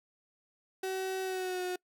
35% pulse tone with pitch glide, 378.5 to 363.1 Hz, F#4 to F#4, +39 to -33 cents, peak -31 dBFS, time 0.83-1.76 s, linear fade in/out 5 ms, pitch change -72 cents, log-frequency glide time 1.22-1.63 s, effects noise-tail reverb RT60 0.1 s tail -25 dB re dry

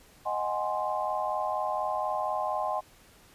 sine chord, Ab dominant seventh, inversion second, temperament equal with one note detuned, 622.3 / 746.4 / 830.6 / 1046.5 Hz, Eb5 / Gb5 / Ab5 / C6, 0 / +15 / 0 / 0 cents, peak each -33 dBFS, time 0.25-2.81 s, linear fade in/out 20 ms, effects pink hiss -57 dBFS RMS until 3.34 s + resampled to 32000 Hz

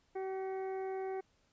harmonic tone with a mistuned harmonic, 381.3 Hz, G4, 48 cents flat, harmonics 1 / 2 / 3 / 4 / 5 / 6, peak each -37 / -43 / -57 / -57 / -58 / -58 dBFS, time 0.15-1.21 s, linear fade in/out 10 ms, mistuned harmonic 6, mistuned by -59 cents, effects pink hiss -73 dBFS RMS until 1.52 s + resampled to 16000 Hz

